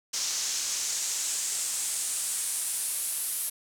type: noise with band-pass filter sweep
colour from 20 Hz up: pink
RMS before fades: -31 dBFS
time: 0.13-3.5 s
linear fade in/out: 10 ms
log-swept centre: 5900 to 11000 Hz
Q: 2.4
effects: none